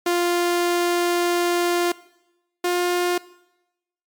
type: tone pair in turn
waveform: sawtooth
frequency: 349.2 / 354.3 Hz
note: F4 / F4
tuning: 0 / +25 cents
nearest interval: unison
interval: 25 cents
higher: second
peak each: -14 / -15 dBFS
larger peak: first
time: 0.06-1.92 / 2.64-3.18 s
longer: first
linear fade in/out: 5 ms
effects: noise-tail reverb RT60 0.9 s tail -20 dB re dry + MP3 96 kbps